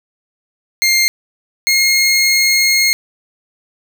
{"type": "tone pair in turn", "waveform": "20% pulse", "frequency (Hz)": [2116, 2147], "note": ["C7", "C7"], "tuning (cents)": [19, 44], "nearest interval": "unison", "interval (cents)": 25, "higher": "second", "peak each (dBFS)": -5, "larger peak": "neither", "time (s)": [[0.82, 1.08], [1.67, 2.93]], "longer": "second", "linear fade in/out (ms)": 0, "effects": []}